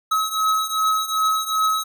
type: beating tone pair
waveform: square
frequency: 1281 / 1283.6 Hz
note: E6 / E6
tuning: -50 / -46 cents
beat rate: 2.6 Hz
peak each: -24 / -21 dBFS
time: 0.11-1.84 s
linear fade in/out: 10 ms
effects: none